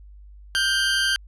20% pulse tone pair together, 1437 / 1568.1 Hz, F6 / G6, +49 / 0 cents, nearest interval major second, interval 151 cents, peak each -24 / -15 dBFS, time 0.55-1.16 s, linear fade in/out 0 ms, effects added 50 Hz sine -42 dBFS peak until 1.27 s + resampled to 24000 Hz

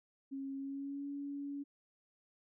sine tone with pitch glide, 272.2 to 282.9 Hz, C#4 to C#4, -31 to +35 cents, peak -39 dBFS, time 0.31-1.64 s, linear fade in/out 20 ms, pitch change +66 cents, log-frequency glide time 0.56-1.07 s, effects none

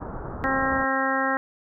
pink low-pass noise, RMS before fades -34 dBFS, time 0-0.85 s, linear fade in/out 20 ms, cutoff 1400 Hz, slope 48 dB/octave
harmonic tone, 267.1 Hz, C4, 36 cents sharp, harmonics 1 / 2 / 3 / 4 / 5 / 6 / 7, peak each -29 / -29 / -29 / -29 / -29 / -29 / -29 dBFS, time 0.44-1.37 s, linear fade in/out 0 ms
effects none

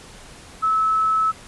sine tone, 1300 Hz, E6, 24 cents flat, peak -16 dBFS, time 0.62-1.32 s, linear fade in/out 20 ms, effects pink hiss -43 dBFS RMS until 1.47 s + resampled to 24000 Hz

